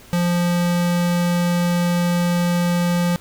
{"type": "tone", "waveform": "square", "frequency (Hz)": 174.61, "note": "F3", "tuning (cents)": 0, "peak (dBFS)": -17, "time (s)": [0.13, 3.16], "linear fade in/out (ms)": 0, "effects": ["pink hiss -45 dBFS RMS until 3.2 s"]}